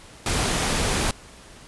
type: noise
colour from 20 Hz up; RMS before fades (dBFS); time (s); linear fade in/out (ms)
pink; -23; 0.26-1.11; 2
effects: pink hiss -46 dBFS RMS until 1.67 s + resampled to 24000 Hz